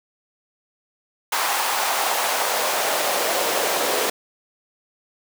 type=noise with high-pass filter sweep; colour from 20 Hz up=pink; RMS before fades=-22 dBFS; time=1.32-4.1 s; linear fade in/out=5 ms; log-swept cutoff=910 to 460 Hz; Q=2; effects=none